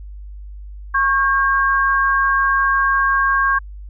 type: tone pair together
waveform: sine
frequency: 1099.7 / 1606 Hz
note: C#6 / G6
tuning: -14 / +41 cents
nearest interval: perfect fifth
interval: 655 cents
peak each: -16 dBFS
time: 0.94-3.59 s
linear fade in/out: 10 ms
effects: added 50 Hz sine -31 dBFS peak until 3.89 s